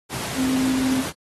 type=tone in noise; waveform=sine; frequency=260.7 Hz; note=C4; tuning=6 cents flat; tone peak=-19 dBFS; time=0.35-1.04 s; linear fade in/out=50 ms; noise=pink; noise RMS=-29 dBFS; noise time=0.09-1.13 s; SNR=+7 dB; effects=high-pass 100 Hz 12 dB/octave + AAC 32 kbps